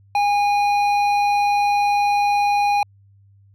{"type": "tone with hard clipping", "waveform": "triangle", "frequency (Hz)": 818, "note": "G#5", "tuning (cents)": -26, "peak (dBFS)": -17, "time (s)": [0.15, 2.83], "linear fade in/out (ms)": 2, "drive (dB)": 13, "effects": ["added 99 Hz sine -49 dBFS peak until 3.54 s"]}